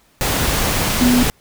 sine tone in noise, 246.9 Hz, B3, in tune, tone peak -11 dBFS, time 1.01-1.23 s, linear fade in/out 0 ms, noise pink, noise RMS -18 dBFS, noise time 0.21-1.3 s, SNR +4 dB, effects pink hiss -55 dBFS RMS until 1.4 s

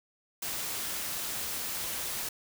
white noise, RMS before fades -35 dBFS, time 0.42-2.29 s, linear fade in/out 5 ms, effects none

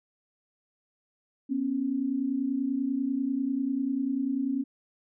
sine tone pair together, 244 / 274.2 Hz, B3 / C#4, -21 / -19 cents, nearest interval major second, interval 202 cents, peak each -31 / -27 dBFS, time 1.49-4.64 s, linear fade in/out 20 ms, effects none

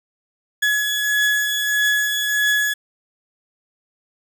35% pulse beating tone pair, 1692 / 1693.6 Hz, G#6 / G#6, +32 / +33 cents, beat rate 1.6 Hz, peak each -16 / -23 dBFS, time 0.62-2.74 s, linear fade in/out 10 ms, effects none

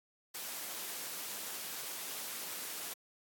white noise, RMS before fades -42 dBFS, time 0.34-2.94 s, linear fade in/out 10 ms, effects high-pass 200 Hz 12 dB/octave + AAC 64 kbps

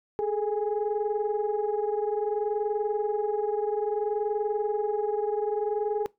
sine tone cluster, 414 / 434.6 / 822 Hz, G#4 / A4 / G#5, -5 / -21 / -18 cents, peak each -28 / -28 / -32 dBFS, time 0.19-6.06 s, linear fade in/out 0 ms, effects noise-tail reverb RT60 0.2 s tail -22 dB re dry + tanh soft clip ceiling -17 dBFS

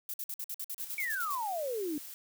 violet noise bursts, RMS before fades -38 dBFS, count 13, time 0.09-1.351 s, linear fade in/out 2 ms, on 49 ms, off 52 ms
blue noise, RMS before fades -46 dBFS, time 0.78-2.14 s, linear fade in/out 0 ms
sine exponential sweep, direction down, 2300 to 283 Hz, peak -32 dBFS, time 0.98-1.98 s, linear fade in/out 2 ms
effects none

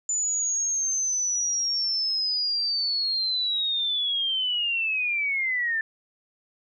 sine linear sweep, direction down, 7040 to 1760 Hz, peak -23 dBFS, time 0.09-5.81 s, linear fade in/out 2 ms, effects none

